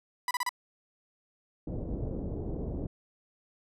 30% pulse tone bursts, 987.8 Hz, B5, in tune, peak -25 dBFS, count 4, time 0.28-0.492 s, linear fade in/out 2 ms, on 29 ms, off 32 ms
pink low-pass noise, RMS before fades -35 dBFS, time 1.67-2.87 s, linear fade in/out 5 ms, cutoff 520 Hz, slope 24 dB/octave
effects resampled to 32000 Hz

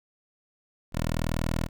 10% pulse tone, 40.42 Hz, E1, 33 cents flat, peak -18 dBFS, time 0.92-1.69 s, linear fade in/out 50 ms, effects none

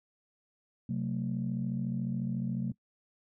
sine chord, F# diminished, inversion second, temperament equal with one note detuned, 130.81 / 185 / 224.8 Hz, C3 / F#3 / A3, 0 / 0 / +37 cents, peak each -34 dBFS, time 0.89-2.72 s, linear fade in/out 5 ms, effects noise-tail reverb RT60 0.1 s tail -22 dB re dry + tanh soft clip ceiling -23 dBFS

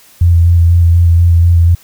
sine tone with vibrato, 85.3 Hz, F2, 40 cents flat, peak -4 dBFS, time 0.21-1.75 s, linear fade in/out 5 ms, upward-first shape square, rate 4.1 Hz, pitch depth 18 cents each way, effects white hiss -43 dBFS RMS until 1.83 s

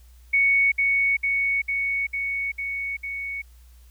sine tone with echo, 2223 Hz, C#7, 4 cents sharp, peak -16 dBFS, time 0.33-0.72 s, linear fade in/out 10 ms, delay 450 ms, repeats 6, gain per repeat -2 dB, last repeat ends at 3.42 s, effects added 60 Hz sine -47 dBFS peak until 3.9 s + white hiss -61 dBFS RMS until 3.9 s

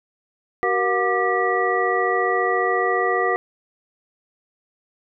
sine tone cluster, 379.5 / 474 / 721 / 1186 / 1938 Hz, F#4 / A#4 / F#5 / D6 / B6, +44 / +29 / -45 / +17 / -33 cents, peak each -24 dBFS, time 0.63-3.36 s, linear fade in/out 0 ms, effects none

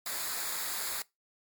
white noise with comb filter, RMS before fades -35 dBFS, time 0.06-1.02 s, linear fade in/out 2 ms, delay 0.34 ms, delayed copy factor -0.65, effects noise-tail reverb RT60 0.2 s tail -22 dB re dry + MP3 96 kbps

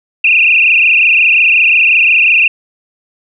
sine tone with frequency modulation, 2588 Hz, E7, 32 cents flat, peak -5 dBFS, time 0.24-2.48 s, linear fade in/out 5 ms, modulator 25.6 Hz, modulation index 6.6, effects none

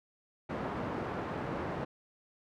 pink band-pass noise, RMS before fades -37 dBFS, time 0.49-1.85 s, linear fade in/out 10 ms, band 130 to 1200 Hz, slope 12 dB/octave, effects none

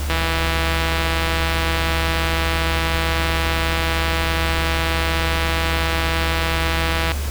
click train, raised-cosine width 0.3 ms, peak -5 dBFS, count 1152, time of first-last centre 0.1-7.118 s, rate 164 Hz, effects added 72 Hz sine -21 dBFS peak until 7.3 s + pink hiss -31 dBFS RMS until 7.3 s

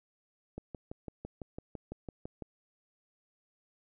click train, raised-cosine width 2 ms, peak -27 dBFS, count 12, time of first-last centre 0.58-2.423 s, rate 5.97 Hz, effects none

